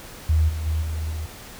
sine tone with level steps, 78.7 Hz, D#2, 20 cents sharp, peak -15 / -25 / -20 / -24 / -26 dBFS, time 0.29-1.26 s, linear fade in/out 5 ms, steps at 0.48 / 0.65 / 0.81 / 1.1 s, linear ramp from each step 20 ms, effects pink hiss -41 dBFS RMS until 1.59 s

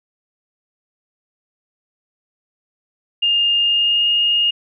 sine tone with pitch glide, 2821 to 2846 Hz, F7 to F7, +17 to +32 cents, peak -13 dBFS, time 3.22-4.51 s, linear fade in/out 10 ms, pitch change +15 cents, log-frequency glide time 3.6-4.08 s, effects none

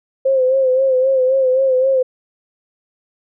sine tone with vibrato, 523.3 Hz, C5, in tune, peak -11 dBFS, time 0.25-2.03 s, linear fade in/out 10 ms, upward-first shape sine, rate 3.8 Hz, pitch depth 52 cents each way, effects none

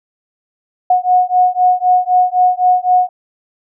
sine beating tone pair, 727 / 730.9 Hz, F#5 / F#5, -31 / -21 cents, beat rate 3.9 Hz, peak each -12 dBFS, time 0.9-3.09 s, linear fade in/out 5 ms, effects none

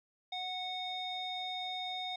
square tone with low-pass filter, 736 Hz, F#5, 9 cents flat, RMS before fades -39 dBFS, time 0.32-2.16 s, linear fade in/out 5 ms, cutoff 3700 Hz, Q 5.6, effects none

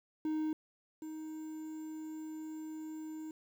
triangle tone pair in turn, 311.1 / 313.1 Hz, D#4 / D#4, 0 / +11 cents, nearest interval unison, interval 11 cents, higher second, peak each -30 / -39 dBFS, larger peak first, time 0.25-0.53 / 1.02-3.31 s, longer second, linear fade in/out 2 ms, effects 10-bit

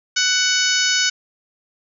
harmonic tone, 745 Hz, F#5, 12 cents sharp, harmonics 2 / 3 / 4 / 5 / 6 / 7 / 8 / 9, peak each -21 / -26 / -23 / -26 / -25 / -23 / -24 / -26 dBFS, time 0.16-1.1 s, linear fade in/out 10 ms, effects none

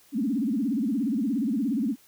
sine tone with vibrato, 246.9 Hz, B3, in tune, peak -23 dBFS, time 0.12-1.96 s, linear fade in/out 50 ms, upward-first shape sine, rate 17 Hz, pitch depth 290 cents each way, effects white hiss -58 dBFS RMS until 2.07 s

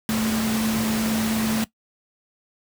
sine tone in noise, 220.6 Hz, A3, 5 cents sharp, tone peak -21 dBFS, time 0.09-1.64 s, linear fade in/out 0 ms, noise pink, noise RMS -27 dBFS, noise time 0.09-1.64 s, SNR +3 dB, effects noise-tail reverb RT60 0.1 s tail -18 dB re dry + high-pass 100 Hz 12 dB/octave

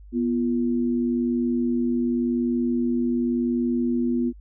sine tone pair together, 243.6 / 344.5 Hz, B3 / F4, -24 / -24 cents, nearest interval tritone, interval 600 cents, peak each -21 / -27 dBFS, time 0.12-4.33 s, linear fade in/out 50 ms, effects added 50 Hz sine -42 dBFS peak until 4.4 s

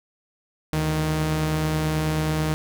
sawtooth tone pair together, 73.16 / 155.56 Hz, D2 / D#3, -6 / 0 cents, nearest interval octave + minor second, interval 1306 cents, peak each -26 / -18 dBFS, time 0.73-2.54 s, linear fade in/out 0 ms, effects none

